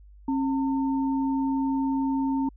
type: tone pair together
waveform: sine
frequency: 270.4 / 905.6 Hz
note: C#4 / A5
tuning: -43 / +50 cents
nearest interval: octave + major sixth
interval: 2093 cents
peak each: -23 / -32 dBFS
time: 0.28-2.49 s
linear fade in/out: 5 ms
effects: added 50 Hz sine -47 dBFS peak until 2.56 s